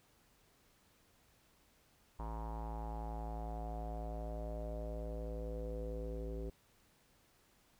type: tone with low-pass filter sweep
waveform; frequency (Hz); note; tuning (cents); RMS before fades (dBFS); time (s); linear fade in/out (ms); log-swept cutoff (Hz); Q
square; 55.5; A1; +16; -42; 2.19-6.5; 5; 960 to 440; 6.2
effects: pink hiss -70 dBFS RMS until 7.79 s